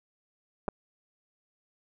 clicks, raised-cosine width 1 ms, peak -17 dBFS, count 2, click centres 0.681 / 0.686 s, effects none

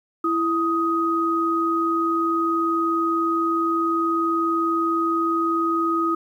sine tone pair together, 331.7 / 1252.3 Hz, E4 / D#6, +11 / +11 cents, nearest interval octave + major seventh, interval 2300 cents, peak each -22 / -21 dBFS, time 0.24-6.15 s, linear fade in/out 5 ms, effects 9-bit

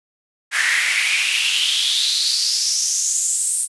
pink noise with high-pass filter sweep, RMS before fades -19 dBFS, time 0.51-3.68 s, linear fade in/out 50 ms, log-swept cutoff 1700 to 9100 Hz, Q 5.6, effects resampled to 24000 Hz

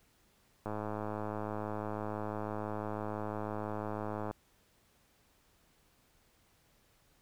click train, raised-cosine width 1 ms, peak -24 dBFS, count 388, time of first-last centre 0.66-4.311 s, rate 106 Hz, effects pink hiss -69 dBFS RMS until 7.21 s

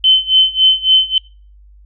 sine tone with tremolo, 3063 Hz, G7, 41 cents flat, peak -5 dBFS, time 0.04-1.18 s, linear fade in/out 2 ms, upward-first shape sine, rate 3.6 Hz, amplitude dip 90%, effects noise-tail reverb RT60 0.4 s tail -25 dB re dry + added 50 Hz sine -40 dBFS peak until 1.85 s

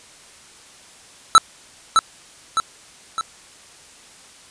square tone with echo, 1318.5 Hz, E6, in tune, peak -6 dBFS, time 1.35-1.38 s, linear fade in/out 0 ms, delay 610 ms, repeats 3, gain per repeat -5 dB, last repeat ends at 3.21 s, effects white hiss -46 dBFS RMS until 4.5 s + resampled to 22050 Hz

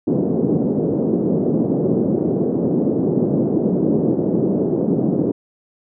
pink band-pass noise, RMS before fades -18 dBFS, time 0.07-5.32 s, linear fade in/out 10 ms, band 170 to 450 Hz, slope 24 dB/octave, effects none

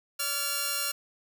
5% pulse tone pair together, 571.8 / 1387 Hz, D5 / F6, -46 / -12 cents, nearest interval octave + minor third, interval 1534 cents, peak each -25 / -17 dBFS, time 0.19-0.92 s, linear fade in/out 10 ms, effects none

